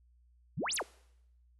sine exponential two-way sweep, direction up then down, 106.1 to 11910 to 264.3 Hz, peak -32 dBFS, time 0.57-0.83 s, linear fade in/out 10 ms, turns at 0.75 s, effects noise-tail reverb RT60 0.8 s tail -22 dB re dry + added 60 Hz sine -62 dBFS peak until 1.59 s

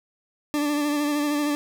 40% pulse tone with vibrato, 293.7 Hz, D4, in tune, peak -21 dBFS, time 0.54-1.55 s, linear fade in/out 0 ms, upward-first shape sine, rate 13 Hz, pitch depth 30 cents each way, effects none

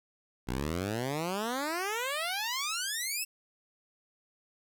10% pulse exponential sweep, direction up, 58.1 to 2703 Hz, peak -23 dBFS, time 0.47-3.25 s, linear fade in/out 20 ms, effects none

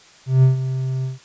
triangle tone with ADSR envelope, 130.81 Hz, C3, in tune, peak -6 dBFS, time 0.26-1.19 s, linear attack 170 ms, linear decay 130 ms, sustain -12 dB, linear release 150 ms, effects white hiss -48 dBFS RMS until 1.24 s + resampled to 16000 Hz

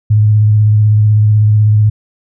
sine tone with vibrato, 106.4 Hz, G#2, 42 cents sharp, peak -5 dBFS, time 0.1-1.9 s, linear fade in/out 10 ms, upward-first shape sine, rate 16 Hz, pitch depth 24 cents each way, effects none

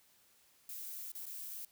violet noise with dropouts, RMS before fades -45 dBFS, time 0.69-1.65 s, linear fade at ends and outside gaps 1 ms, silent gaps 1.118-1.151 / 1.256-1.266 s, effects white hiss -68 dBFS RMS until 1.71 s

